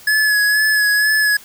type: tone with vibrato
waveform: square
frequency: 1700 Hz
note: G#6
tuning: 40 cents sharp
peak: -13 dBFS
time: 0.07-1.37 s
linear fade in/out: 5 ms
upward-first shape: sine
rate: 2.1 Hz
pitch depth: 28 cents each way
effects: white hiss -42 dBFS RMS until 1.44 s